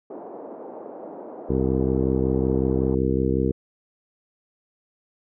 pink band-pass noise, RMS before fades -38 dBFS, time 0.1-2.95 s, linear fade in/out 5 ms, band 290 to 770 Hz, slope 24 dB/octave
harmonic tone, 65.41 Hz, C2, in tune, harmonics 1 / 2 / 3 / 4 / 5 / 6 / 7, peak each -27 / -27 / -27 / -27 / -27 / -27 / -27 dBFS, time 1.49-3.52 s, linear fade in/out 10 ms
effects none

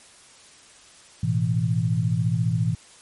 sine chord, A suspended second, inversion none, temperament equal with one note detuned, 109.05 / 123.47 / 164.81 Hz, A2 / B2 / E3, -15 / 0 / 0 cents, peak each -24 dBFS, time 1.23-2.75 s, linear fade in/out 5 ms, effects white hiss -50 dBFS RMS until 3.01 s + MP3 48 kbps

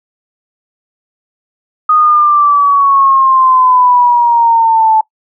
sine exponential sweep, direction down, 1244.5 to 871 Hz, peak -5 dBFS, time 1.89-5.01 s, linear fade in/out 5 ms, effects noise-tail reverb RT60 0.1 s tail -22 dB re dry

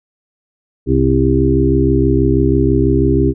harmonic tone with a mistuned harmonic, 66.2 Hz, C2, 21 cents sharp, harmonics 1 / 2 / 4 / 5 / 6, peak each -16 / -16 / -16 / -16 / -16 dBFS, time 0.86-3.34 s, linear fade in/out 50 ms, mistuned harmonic 1, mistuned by +16 cents, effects none

